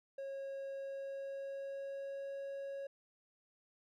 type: tone with pitch glide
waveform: triangle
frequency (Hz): 546 to 552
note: C#5 to C#5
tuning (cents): -26 to -7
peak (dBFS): -39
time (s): 0.18-2.87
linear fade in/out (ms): 5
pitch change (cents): +19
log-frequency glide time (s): 0.7-2.34
effects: none